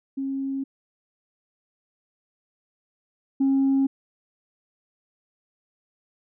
sine tone pair in turn, 271.1 / 271.1 Hz, C#4 / C#4, -38 / -38 cents, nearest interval unison, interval 0 cents, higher neither, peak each -25 / -16 dBFS, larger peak second, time 0.17-0.64 / 3.4-3.87 s, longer neither, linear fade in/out 10 ms, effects tanh soft clip ceiling -15 dBFS

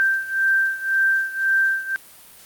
sine beating tone pair, 1568 / 1569.9 Hz, G6 / G6, 0 / +2 cents, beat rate 1.9 Hz, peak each -19 / -22 dBFS, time 0-1.96 s, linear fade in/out 0 ms, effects white hiss -46 dBFS RMS until 2.45 s + Opus 48 kbps

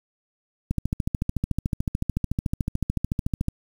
click train, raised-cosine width 5 ms, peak -11 dBFS, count 39, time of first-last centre 0.71-3.484 s, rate 13.7 Hz, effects 7-bit

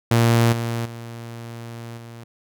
sawtooth tone with level steps, 116.6 Hz, A#2, 1 cent sharp, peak -10 / -19 / -29 / -33 dBFS, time 0.11-2.24 s, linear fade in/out 5 ms, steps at 0.52 / 0.85 / 1.97 s, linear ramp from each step 10 ms, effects none

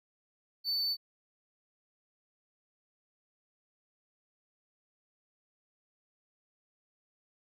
triangle tone, 4513 Hz, C#8, 30 cents sharp, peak -28 dBFS, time 0.64-0.97 s, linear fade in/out 50 ms, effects none

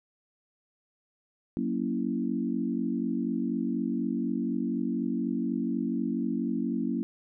sine chord, F# dominant seventh, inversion none, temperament equal, 185 / 233.1 / 277.2 / 329.6 Hz, F#3 / A#3 / C#4 / E4, 0 / 0 / 0 / 0 cents, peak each -34 / -30 / -32 / -35 dBFS, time 1.57-7.03 s, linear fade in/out 0 ms, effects none

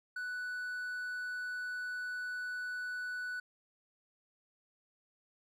triangle tone, 1485 Hz, F#6, 6 cents sharp, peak -35 dBFS, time 0.16-3.4 s, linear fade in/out 5 ms, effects none

